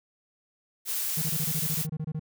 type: noise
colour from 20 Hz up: blue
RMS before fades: -30 dBFS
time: 0.85-1.87 s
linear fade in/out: 50 ms
type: tone bursts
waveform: triangle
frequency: 155.56 Hz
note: D#3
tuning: in tune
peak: -27 dBFS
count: 14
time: 1.17-2.195 s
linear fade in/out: 5 ms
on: 50 ms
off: 25 ms
effects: none